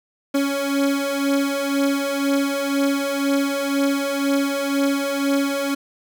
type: beating tone pair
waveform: 30% pulse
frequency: 277.2 / 279.2 Hz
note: C#4 / C#4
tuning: 0 / +13 cents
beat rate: 2 Hz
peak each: -21 / -18 dBFS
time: 0.34-5.75 s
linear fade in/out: 10 ms
effects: none